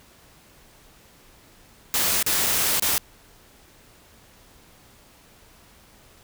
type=noise with dropouts; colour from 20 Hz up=white; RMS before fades=-22 dBFS; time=1.94-2.98 s; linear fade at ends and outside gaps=0 ms; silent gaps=2.227-2.264 / 2.463-2.467 / 2.797-2.823 s; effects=pink hiss -53 dBFS RMS until 6.23 s